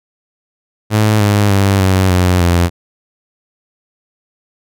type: tone with pitch steps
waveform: sawtooth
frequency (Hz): 107.2 / 102.77 / 98.53 / 94.46 / 90.56 / 86.82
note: A2 / G#2 / G2 / F#2 / F#2 / F2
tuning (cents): -45 / -18 / +9 / +36 / -37 / -10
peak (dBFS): -5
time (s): 0.9-2.7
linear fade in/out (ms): 50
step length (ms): 300
effects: none